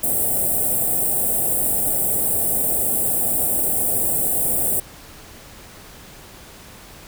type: band-stop noise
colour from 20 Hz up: white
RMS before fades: -20 dBFS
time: 0.03-4.8 s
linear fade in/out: 5 ms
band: 800 to 7900 Hz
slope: 96 dB/octave
effects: pink hiss -42 dBFS RMS until 7.07 s